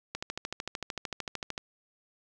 click train, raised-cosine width 0.2 ms, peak -17 dBFS, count 20, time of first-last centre 0.15-1.579 s, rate 13.3 Hz, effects none

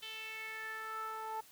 sawtooth tone with band-pass filter sweep, 440 Hz, A4, in tune, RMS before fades -43 dBFS, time 0.02-1.41 s, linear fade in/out 10 ms, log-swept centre 3200 to 920 Hz, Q 4.9, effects white hiss -60 dBFS RMS until 1.51 s

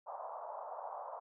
pink band-pass noise, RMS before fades -45 dBFS, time 0.06-1.2 s, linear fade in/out 20 ms, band 590 to 1100 Hz, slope 48 dB/octave, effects none

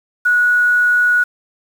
sine tone with quantisation, 1462 Hz, F#6, 21 cents flat, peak -10 dBFS, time 0.25-1.24 s, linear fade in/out 10 ms, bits 6, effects none

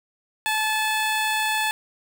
15% pulse tone, 867 Hz, A5, 26 cents flat, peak -15 dBFS, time 0.46-1.71 s, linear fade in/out 0 ms, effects none

